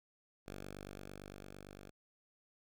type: tone with level ramp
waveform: 5% pulse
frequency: 48.85 Hz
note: G1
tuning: 5 cents flat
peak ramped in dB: -34 to -41 dBFS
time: 0.46-1.91 s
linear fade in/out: 20 ms
effects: none